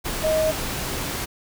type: tone in noise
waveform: sine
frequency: 628 Hz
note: D#5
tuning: 16 cents sharp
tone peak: -18 dBFS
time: 0.23-0.52 s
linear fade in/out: 20 ms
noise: pink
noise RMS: -28 dBFS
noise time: 0.04-1.26 s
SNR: +7 dB
effects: none